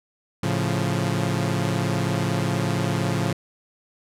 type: chord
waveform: sawtooth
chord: A augmented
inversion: none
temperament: equal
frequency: 110 / 138.59 / 174.61 Hz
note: A2 / C#3 / E#3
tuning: 0 / 0 / 0 cents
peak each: -22 dBFS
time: 0.43-3.33 s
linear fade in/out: 5 ms
effects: low-pass 11000 Hz 12 dB/octave